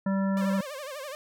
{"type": "harmonic tone", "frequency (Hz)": 194.3, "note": "G3", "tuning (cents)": -15, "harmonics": [1, 3, 5, 7, 9], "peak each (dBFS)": [-24, -34, -38, -41, -43], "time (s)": [0.06, 0.61], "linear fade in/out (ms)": 5}
{"type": "tone with vibrato", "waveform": "sawtooth", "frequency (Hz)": 562, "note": "C#5", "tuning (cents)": 24, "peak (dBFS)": -32, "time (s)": [0.37, 1.15], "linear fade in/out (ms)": 0, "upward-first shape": "sine", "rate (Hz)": 12, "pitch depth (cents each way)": 140}
{"effects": []}